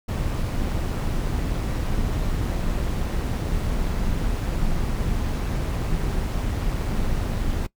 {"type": "noise with amplitude modulation", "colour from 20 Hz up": "brown", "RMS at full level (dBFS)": -22, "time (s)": [0.08, 7.67], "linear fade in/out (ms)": 10, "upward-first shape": "sine", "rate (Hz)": 193, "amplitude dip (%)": 45, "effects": ["noise-tail reverb RT60 0.1 s tail -21 dB re dry"]}